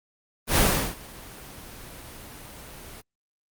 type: noise with ADSR envelope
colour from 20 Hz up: pink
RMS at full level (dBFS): -18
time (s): 0.47-3.02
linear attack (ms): 95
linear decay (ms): 380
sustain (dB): -24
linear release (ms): 25
effects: Opus 24 kbps